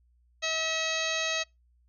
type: harmonic tone with a mistuned harmonic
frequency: 643 Hz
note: E5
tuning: 43 cents flat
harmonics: 1 / 2 / 3 / 4 / 5 / 6 / 7 / 8 / 9 / 10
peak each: -35 / -39 / -35 / -34 / -38 / -34 / -39 / -46 / -47 / -37 dBFS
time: 0.42-1.44 s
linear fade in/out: 20 ms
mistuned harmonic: 9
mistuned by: -37 cents
effects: noise-tail reverb RT60 0.2 s tail -26 dB re dry + added 60 Hz sine -62 dBFS peak until 1.88 s